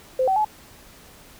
sine tone with pitch steps, 517 / 764 / 854 Hz, C5 / G5 / G#5, -21 / -45 / +48 cents, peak -17 dBFS, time 0.19-0.448 s, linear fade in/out 5 ms, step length 86 ms, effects pink hiss -48 dBFS RMS until 1.39 s

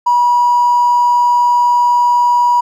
triangle tone with hard clipping, 968 Hz, B5, 35 cents flat, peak -8 dBFS, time 0.06-2.61 s, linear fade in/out 10 ms, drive 3 dB, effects none

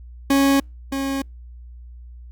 40% pulse tone pair in turn, 275.5 / 272.5 Hz, C#4 / C#4, -11 / -29 cents, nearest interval unison, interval 18 cents, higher first, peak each -13 / -21 dBFS, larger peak first, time 0.3-0.6 / 0.92-1.22 s, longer neither, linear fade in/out 5 ms, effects added 60 Hz sine -37 dBFS peak until 2.31 s + Opus 48 kbps

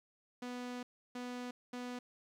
sawtooth tone bursts at uneven times, 246.8 Hz, B3, 1 cent flat, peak -37 dBFS, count 3, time 0.42-0.83 / 1.15-1.51 / 1.73-1.99 s, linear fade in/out 5 ms, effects low-pass 7000 Hz 12 dB/octave + 12-bit

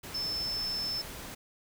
sine tone in noise, 5274 Hz, E8, in tune, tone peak -31 dBFS, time 0.14-1.02 s, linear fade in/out 10 ms, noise pink, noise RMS -43 dBFS, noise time 0.03-1.35 s, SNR +9 dB, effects none

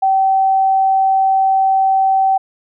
sine tone, 770 Hz, G5, 31 cents flat, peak -10 dBFS, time 0.02-2.38 s, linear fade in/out 10 ms, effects none

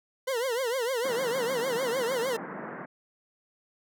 40% pulse tone with vibrato, 495.3 Hz, B4, 5 cents sharp, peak -26 dBFS, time 0.27-2.37 s, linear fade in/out 10 ms, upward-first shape triangle, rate 6.6 Hz, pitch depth 190 cents each way
pink band-pass noise, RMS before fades -39 dBFS, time 1.04-2.86 s, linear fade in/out 10 ms, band 160 to 1900 Hz, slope 48 dB/octave
effects none

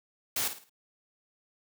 white noise with echo, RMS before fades -30 dBFS, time 0.36-0.48 s, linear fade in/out 5 ms, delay 54 ms, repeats 4, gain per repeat -9 dB, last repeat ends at 0.696 s, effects high-pass 100 Hz 12 dB/octave

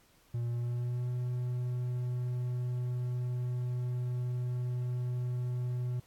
triangle tone with pitch glide, 118.9 to 123.73 Hz, A#2 to B2, +35 to +4 cents, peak -29 dBFS, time 0.34-6 s, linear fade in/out 5 ms, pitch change +69 cents, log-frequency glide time 0.47-1.09 s, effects pink hiss -65 dBFS RMS until 6.06 s + AAC 64 kbps

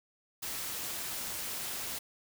white noise, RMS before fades -38 dBFS, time 0.42-1.99 s, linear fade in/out 10 ms, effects none

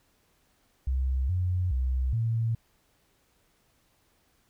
sine tone with pitch steps, 65.3 / 90.5 / 64.2 / 114 Hz, C2 / F#2 / C2 / A#2, -3 / -38 / -32 / -38 cents, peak -24 dBFS, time 0.87-2.55 s, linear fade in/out 5 ms, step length 420 ms, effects pink hiss -68 dBFS RMS until 4.49 s

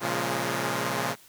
5% pulse chord, Bb minor seventh, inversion none, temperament equal with one note detuned, 116.54 / 136.45 / 174.61 / 207.7 Hz, Bb2 / Db3 / F3 / Ab3, 0 / -27 / 0 / 0 cents, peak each -21 / -20 / -21 / -22 dBFS, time 0-1.16 s, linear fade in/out 50 ms, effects white hiss -54 dBFS RMS until 1.28 s

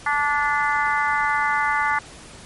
harmonic tone, 291 Hz, D4, 16 cents flat, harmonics 3 / 4 / 5 / 6 / 7, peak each -23 / -24 / -25 / -26 / -26 dBFS, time 0.06-1.99 s, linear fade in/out 5 ms, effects pink hiss -42 dBFS RMS until 2.45 s + MP3 48 kbps

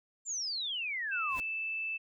sine exponential sweep, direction down, 7410 to 956 Hz, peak -33 dBFS, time 0.25-1.4 s, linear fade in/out 50 ms
sine tone, 2637 Hz, E7, in tune, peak -33 dBFS, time 1.11-1.98 s, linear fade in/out 20 ms
pink noise with exponential growth, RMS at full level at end -42 dBFS, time 1.23-1.4 s, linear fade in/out 1 ms, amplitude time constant 36 ms
effects none

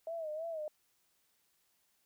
sine tone with vibrato, 638 Hz, D#5, 43 cents sharp, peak -37 dBFS, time 0.07-0.68 s, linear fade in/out 2 ms, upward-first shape sine, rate 3.1 Hz, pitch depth 91 cents each way, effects white hiss -75 dBFS RMS until 2.05 s

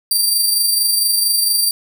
15% pulse tone with amplitude modulation, 4699 Hz, D8, in tune, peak -5 dBFS, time 0.11-1.71 s, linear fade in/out 2 ms, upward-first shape sine, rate 24.4 Hz, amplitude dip 40%, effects none

